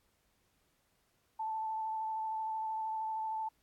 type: tone with vibrato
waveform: sine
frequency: 879 Hz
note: A5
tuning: 2 cents flat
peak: -34 dBFS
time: 1.39-3.49 s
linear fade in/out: 10 ms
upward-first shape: square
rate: 13 Hz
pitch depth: 11 cents each way
effects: pink hiss -75 dBFS RMS until 3.62 s + AAC 64 kbps